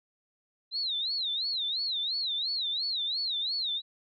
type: tone with vibrato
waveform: sine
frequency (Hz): 3951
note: B7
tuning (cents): 0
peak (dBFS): -28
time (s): 0.71-3.82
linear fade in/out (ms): 50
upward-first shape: sine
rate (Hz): 2.9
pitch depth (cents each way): 200
effects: MP3 48 kbps